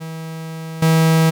45% pulse tone with level steps, 161.4 Hz, E3, 36 cents flat, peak -27 / -11 dBFS, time 0-1.31 s, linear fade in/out 20 ms, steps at 0.82 s, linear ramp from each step 5 ms, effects none

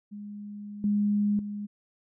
sine tone with level steps, 206.1 Hz, G#3, 13 cents flat, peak -37 / -22 / -32 dBFS, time 0.11-1.67 s, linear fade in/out 20 ms, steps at 0.84 / 1.39 s, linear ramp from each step 2 ms, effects none

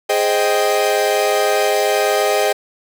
45% pulse chord, Ab major seventh, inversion none, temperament equal, 415.3 / 523.3 / 622.3 / 784 Hz, Ab4 / C5 / Eb5 / G5, 0 / 0 / 0 / 0 cents, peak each -19 / -21 / -19 / -20 dBFS, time 0.09-2.53 s, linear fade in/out 10 ms, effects none

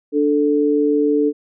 sine tone pair together, 293.7 / 440.1 Hz, D4 / A4, 0 / 0 cents, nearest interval perfect fifth, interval 700 cents, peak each -16 dBFS, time 0.12-1.33 s, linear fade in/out 50 ms, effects none

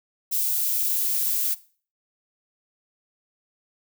violet noise with high-pass filter sweep, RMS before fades -24 dBFS, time 0.31-1.55 s, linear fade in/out 20 ms, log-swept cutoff 3200 to 1400 Hz, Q 0.8, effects noise-tail reverb RT60 0.4 s tail -18 dB re dry

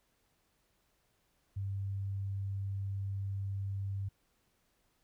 sine tone, 98.3 Hz, G2, 5 cents sharp, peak -34 dBFS, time 1.56-4.09 s, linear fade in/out 10 ms, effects pink hiss -75 dBFS RMS until 5.03 s

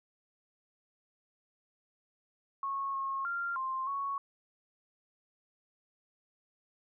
sine tone with pitch steps, 1097 / 1085 / 1389 / 1052 / 1110 Hz, C#6 / C#6 / F6 / C6 / C#6, -18 / -37 / -10 / +9 / +2 cents, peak -32 dBFS, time 2.63-4.18 s, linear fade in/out 2 ms, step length 310 ms, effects none

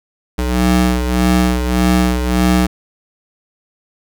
25% pulse ring-modulated tone, 123.5 Hz, B2, in tune, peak -5 dBFS, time 0.38-2.67 s, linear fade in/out 10 ms, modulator 60.9 Hz, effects none

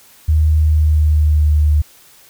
sine tone with pitch glide, 77.5 to 75.21 Hz, D#2 to D2, -6 to +42 cents, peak -9 dBFS, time 0.28-1.82 s, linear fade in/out 10 ms, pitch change -52 cents, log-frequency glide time 0.6-1.59 s, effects white hiss -46 dBFS RMS until 2.29 s

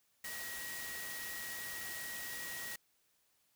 sine tone in noise, 1903 Hz, A#6, 35 cents sharp, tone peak -45 dBFS, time 0.24-2.76 s, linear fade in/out 5 ms, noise white, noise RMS -45 dBFS, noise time 0.24-2.76 s, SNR -3 dB, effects white hiss -75 dBFS RMS until 3.55 s

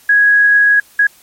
sine tone bursts at uneven times, 1661.2 Hz, G#6, in tune, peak -6 dBFS, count 2, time 0.09-0.8 / 0.99-1.07 s, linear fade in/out 5 ms, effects white hiss -46 dBFS RMS until 1.22 s + MP3 64 kbps

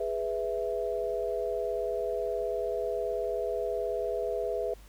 sine chord, E major, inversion first, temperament equal, 415.3 / 493.9 / 659.3 Hz, G#4 / B4 / E5, 0 / 0 / 0 cents, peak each -33 dBFS, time 0-4.74 s, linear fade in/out 5 ms, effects added 50 Hz sine -50 dBFS peak until 4.88 s + pink hiss -58 dBFS RMS until 4.88 s

